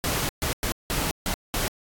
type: noise bursts at uneven times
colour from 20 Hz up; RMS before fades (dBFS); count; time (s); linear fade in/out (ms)
pink; -26; 6; 0.04-0.29 / 0.42-0.53 / 0.63-0.72 / 0.9-1.11 / 1.26-1.34 / 1.54-1.68; 0
effects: AAC 64 kbps